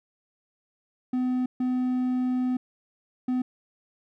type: tone bursts at uneven times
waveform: triangle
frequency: 252.7 Hz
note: B3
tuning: 40 cents sharp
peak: -21 dBFS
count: 3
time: 1.13-1.46 / 1.6-2.57 / 3.28-3.42 s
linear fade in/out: 5 ms
effects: none